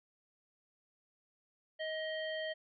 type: harmonic tone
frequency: 630 Hz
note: D#5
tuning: 21 cents sharp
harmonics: 1 / 3 / 5 / 7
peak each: -38 / -42 / -45 / -58 dBFS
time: 1.79-2.54 s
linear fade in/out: 20 ms
effects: none